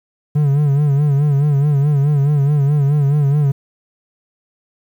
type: tone with vibrato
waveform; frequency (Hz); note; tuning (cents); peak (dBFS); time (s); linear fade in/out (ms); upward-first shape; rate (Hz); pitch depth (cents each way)
triangle; 143.7; D3; -37; -9; 0.35-3.52; 10; sine; 4.7; 79
effects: 8-bit